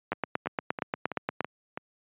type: two click trains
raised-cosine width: 0.5 ms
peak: -12 / -18 dBFS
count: 12 / 6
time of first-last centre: 0.12-1.407 / 0.13-1.775 s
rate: 8.55 / 3.04 Hz
effects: high-pass 150 Hz 12 dB/octave + resampled to 8000 Hz